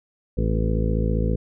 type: harmonic tone with a mistuned harmonic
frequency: 55 Hz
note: A1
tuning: in tune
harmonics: 1 / 2 / 3 / 4 / 5 / 6 / 7 / 8 / 9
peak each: -22 / -26 / -27 / -29 / -35 / -35 / -36 / -32 / -32 dBFS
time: 0.37-1.36 s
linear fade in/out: 10 ms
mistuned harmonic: 5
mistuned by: -54 cents
effects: none